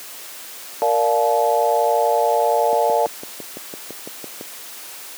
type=chord; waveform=sine; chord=Bb major seventh; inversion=none; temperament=equal with one note detuned; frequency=466.2 / 587.3 / 698.5 / 860.4 Hz; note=Bb4 / D5 / F5 / A5; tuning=0 / 0 / 0 / -39 cents; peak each=-20 dBFS; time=0.82-3.06 s; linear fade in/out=0 ms
type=click train; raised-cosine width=2 ms; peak=-15 dBFS; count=11; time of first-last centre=2.73-4.411 s; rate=5.95 Hz
effects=white hiss -36 dBFS RMS until 5.17 s + high-pass 300 Hz 12 dB/octave